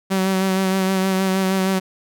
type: tone with vibrato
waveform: sawtooth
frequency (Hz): 190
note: F#3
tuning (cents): +46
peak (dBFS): -13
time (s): 0.1-1.8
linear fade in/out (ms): 20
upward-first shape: sine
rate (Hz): 6.4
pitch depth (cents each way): 24
effects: none